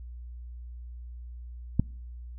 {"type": "click", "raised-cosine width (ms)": 5, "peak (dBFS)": -9, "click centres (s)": 1.796, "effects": ["noise-tail reverb RT60 0.6 s tail -26 dB re dry", "added 60 Hz sine -39 dBFS peak until 2.38 s"]}